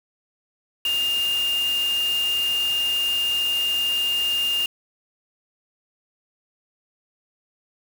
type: tone in noise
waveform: sine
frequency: 2814 Hz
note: F7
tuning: 12 cents sharp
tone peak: -20 dBFS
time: 0.85-4.66 s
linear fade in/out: 2 ms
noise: white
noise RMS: -34 dBFS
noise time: 0.85-4.66 s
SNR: +11 dB
effects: none

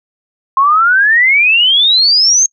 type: exponential sweep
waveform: sine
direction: up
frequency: 1056 to 6510 Hz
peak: -6 dBFS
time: 0.57-2.46 s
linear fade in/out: 2 ms
effects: noise-tail reverb RT60 0.1 s tail -26 dB re dry

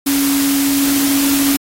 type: tone in noise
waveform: sine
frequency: 278.4 Hz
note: C#4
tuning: 8 cents sharp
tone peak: -13 dBFS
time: 0.06-1.57 s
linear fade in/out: 10 ms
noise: white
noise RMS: -19 dBFS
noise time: 0.06-1.57 s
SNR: +3 dB
effects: AAC 48 kbps

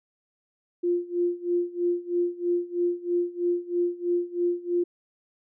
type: tone with tremolo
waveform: sine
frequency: 350.2 Hz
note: F4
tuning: 5 cents sharp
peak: -20 dBFS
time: 0.83-4.84 s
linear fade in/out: 10 ms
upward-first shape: sine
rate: 3.1 Hz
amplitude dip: 90%
effects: none

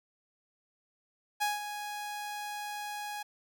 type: tone with ADSR envelope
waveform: sawtooth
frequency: 830.6 Hz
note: G#5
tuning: in tune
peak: -23 dBFS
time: 1.4-3.23 s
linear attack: 22 ms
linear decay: 170 ms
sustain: -10 dB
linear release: 10 ms
effects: none

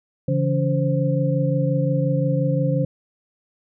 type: tone cluster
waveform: sine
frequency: 141.7 / 167.4 / 282.2 / 522 Hz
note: C#3 / E3 / C#4 / C5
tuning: +38 / +27 / +31 / -4 cents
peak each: -20 / -24 / -27 / -24 dBFS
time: 0.28-2.85 s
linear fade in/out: 5 ms
effects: none

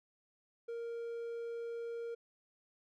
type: tone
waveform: triangle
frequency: 466.2 Hz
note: A#4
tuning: in tune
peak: -37 dBFS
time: 0.68-2.15 s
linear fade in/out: 10 ms
effects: none

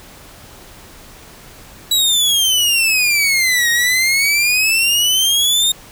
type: exponential two-way sweep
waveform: sawtooth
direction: down then up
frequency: 3927 to 1864.7 to 3701 Hz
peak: -9 dBFS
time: 1.91-5.72 s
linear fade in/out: 5 ms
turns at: 3.7 s
effects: pink hiss -40 dBFS RMS until 5.91 s

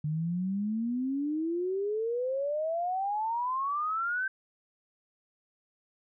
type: exponential sweep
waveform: sine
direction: up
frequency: 148.6 to 1568 Hz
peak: -28 dBFS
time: 0.04-4.28 s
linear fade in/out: 5 ms
effects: none

